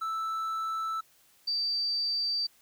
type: tone pair in turn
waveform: triangle / sine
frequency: 1318.5 / 4649 Hz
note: E6 / D8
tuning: 0 / -18 cents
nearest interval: octave + minor seventh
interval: 2182 cents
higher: second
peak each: -28 / -27 dBFS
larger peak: second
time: 0.01-1.01 / 1.47-2.47 s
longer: neither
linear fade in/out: 10 ms
effects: white hiss -63 dBFS RMS until 2.61 s